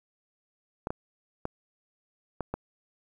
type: clicks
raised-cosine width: 1 ms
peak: -17 dBFS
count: 5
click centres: 0.871 / 0.905 / 1.454 / 2.407 / 2.54 s
effects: 9-bit